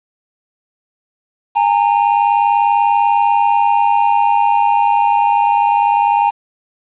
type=tone pair together; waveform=triangle; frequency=817.8 / 918 Hz; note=G#5 / A#5; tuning=-27 / -27 cents; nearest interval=major second; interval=200 cents; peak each=-11 dBFS; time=1.55-6.31 s; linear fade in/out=20 ms; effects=resampled to 8000 Hz + 7-bit